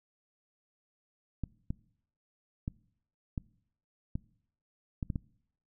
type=clicks; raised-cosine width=5 ms; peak=-21 dBFS; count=8; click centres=1.437 / 1.705 / 2.679 / 3.378 / 4.155 / 5.028 / 5.102 / 5.158 s; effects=noise-tail reverb RT60 0.7 s tail -23 dB re dry